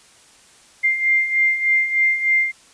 sine beating tone pair, 2099 / 2102.3 Hz, C7 / C7, +5 / +8 cents, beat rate 3.3 Hz, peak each -22 / -16 dBFS, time 0.83-2.52 s, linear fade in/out 20 ms, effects white hiss -50 dBFS RMS until 2.73 s + resampled to 22050 Hz

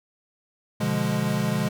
square chord, B diminished seventh, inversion none, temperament equal, 123.47 / 146.83 / 174.61 / 207.7 Hz, B2 / D3 / F3 / Ab3, 0 / 0 / 0 / 0 cents, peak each -30 / -29 / -30 / -27 dBFS, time 0.8-1.69 s, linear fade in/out 10 ms, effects none

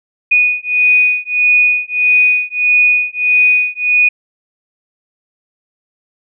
sine beating tone pair, 2474 / 2475.6 Hz, D#7 / D#7, -10 / -9 cents, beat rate 1.6 Hz, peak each -12 dBFS, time 0.31-4.09 s, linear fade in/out 10 ms, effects none

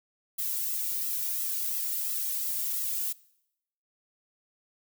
violet noise with flanger, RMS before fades -31 dBFS, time 0.38-3.13 s, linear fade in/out 10 ms, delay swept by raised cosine 1.5 to 2.16 ms, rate 2.9 Hz, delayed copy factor +1, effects noise-tail reverb RT60 0.8 s tail -22 dB re dry

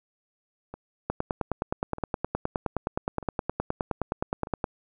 two click trains, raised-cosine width 1 ms, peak -24 / -12 dBFS, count 4 / 35, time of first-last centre 0.74-4.471 / 1.1-4.642 s, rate 0.804 / 9.6 Hz, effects none

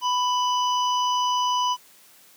harmonic tone, 993 Hz, B5, 9 cents sharp, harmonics 1 / 3 / 5 / 6, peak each -21 / -28 / -38 / -35 dBFS, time 0.01-1.77 s, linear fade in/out 50 ms, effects white hiss -53 dBFS RMS until 2.36 s + high-pass 150 Hz 12 dB/octave

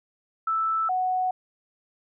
sine tone pair in turn, 1318.5 / 740 Hz, E6 / F#5, 0 / 0 cents, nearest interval minor seventh, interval 1000 cents, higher first, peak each -22 dBFS, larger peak neither, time 0.47-0.89 / 0.89-1.31 s, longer neither, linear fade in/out 5 ms, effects none

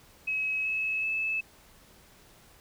sine tone with pitch steps, 2560 / 2585 / 2611 Hz, D#7 / E7 / E7, +49 / -34 / -17 cents, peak -27 dBFS, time 0.27-1.41 s, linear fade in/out 10 ms, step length 380 ms, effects pink hiss -57 dBFS RMS until 2.6 s

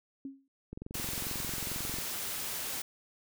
sine tone with exponential decay, 271.9 Hz, C#4, 33 cents flat, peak -35 dBFS, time 0.25-0.48 s, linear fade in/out 2 ms, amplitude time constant 48 ms
click train, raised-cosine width 3 ms, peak -28 dBFS, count 29, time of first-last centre 0.73-1.986 s, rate 22.3 Hz
white noise, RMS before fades -37 dBFS, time 0.94-2.82 s, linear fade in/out 5 ms
effects none

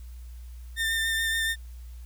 30% pulse tone with vibrato, 1804 Hz, A6, 43 cents sharp, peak -22 dBFS, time 0.76-1.56 s, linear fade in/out 50 ms, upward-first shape sine, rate 7 Hz, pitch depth 17 cents each way, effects added 60 Hz sine -39 dBFS peak until 2.05 s + white hiss -60 dBFS RMS until 2.05 s

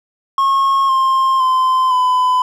triangle tone with pitch steps, 1087 / 1059.7 / 1033.1 / 1007.2 Hz, C#6 / C6 / C6 / B5, -34 / +22 / -22 / +34 cents, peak -9 dBFS, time 0.38-2.42 s, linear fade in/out 2 ms, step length 510 ms, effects none

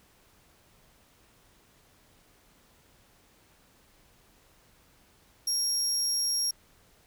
30% pulse tone, 5588 Hz, F8, in tune, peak -22 dBFS, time 5.47-6.51 s, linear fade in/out 5 ms, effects pink hiss -62 dBFS RMS until 7.06 s

